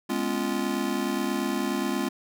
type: chord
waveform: square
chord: C# dominant seventh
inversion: second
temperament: just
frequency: 207.9 / 249.5 / 277.2 / 346.5 Hz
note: G#3 / B3 / C#4 / E#4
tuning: +2 / +18 / 0 / -14 cents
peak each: -32 dBFS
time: 0.09-2.09 s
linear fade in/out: 10 ms
effects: none